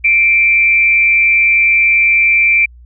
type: tone with frequency modulation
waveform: sine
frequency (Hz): 2349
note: D7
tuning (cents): 0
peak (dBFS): -7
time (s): 0.04-2.66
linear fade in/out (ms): 10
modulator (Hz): 188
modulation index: 0.35
effects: added 60 Hz sine -36 dBFS peak until 2.85 s